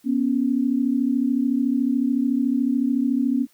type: tone pair together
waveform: sine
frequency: 243.4 / 277.2 Hz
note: B3 / C#4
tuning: -25 / 0 cents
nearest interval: major second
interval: 225 cents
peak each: -21 dBFS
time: 0.04-3.47 s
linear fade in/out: 50 ms
effects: white hiss -60 dBFS RMS until 3.53 s